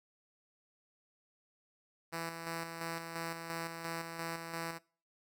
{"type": "tone with tremolo", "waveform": "5% pulse", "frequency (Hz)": 165.9, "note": "E3", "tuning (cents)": 11, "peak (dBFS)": -26, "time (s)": [2.12, 4.79], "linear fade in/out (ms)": 20, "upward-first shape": "square", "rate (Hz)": 2.9, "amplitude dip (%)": 45, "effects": ["noise-tail reverb RT60 0.4 s tail -22 dB re dry"]}